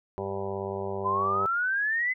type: harmonic tone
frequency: 98 Hz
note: G2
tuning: in tune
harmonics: 1 / 2 / 4 / 5 / 6 / 7 / 8 / 9 / 10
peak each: -39 / -40 / -33 / -40 / -38 / -43 / -42 / -43 / -42 dBFS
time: 0.18-1.46 s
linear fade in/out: 0 ms
type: exponential sweep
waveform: sine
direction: up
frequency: 998 to 2058 Hz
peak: -24 dBFS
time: 1.04-2.14 s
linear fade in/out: 20 ms
effects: none